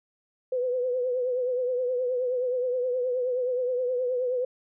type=tone with vibrato; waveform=sine; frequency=501 Hz; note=B4; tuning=25 cents sharp; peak=-24 dBFS; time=0.52-4.45 s; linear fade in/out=5 ms; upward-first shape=triangle; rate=9.5 Hz; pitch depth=65 cents each way; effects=none